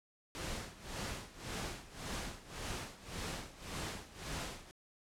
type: noise with tremolo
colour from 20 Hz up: pink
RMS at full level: -40 dBFS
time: 0.35-4.71 s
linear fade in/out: 0 ms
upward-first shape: sine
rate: 1.8 Hz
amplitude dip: 85%
effects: low-pass 9000 Hz 12 dB/octave